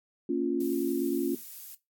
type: chord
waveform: sine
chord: Bb minor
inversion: none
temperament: just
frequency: 233.1 / 279.7 / 349.6 Hz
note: Bb3 / Db4 / F4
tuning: 0 / +16 / +2 cents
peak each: -33 / -29 / -29 dBFS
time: 0.29-1.35 s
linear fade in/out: 5 ms
type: noise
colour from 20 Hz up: violet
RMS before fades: -43 dBFS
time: 0.6-1.75 s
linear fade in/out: 5 ms
effects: noise-tail reverb RT60 0.2 s tail -18 dB re dry + AAC 64 kbps